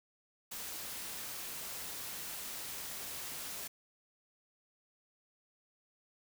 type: noise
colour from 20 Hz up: white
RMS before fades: -43 dBFS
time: 0.51-3.68 s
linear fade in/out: 10 ms
effects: none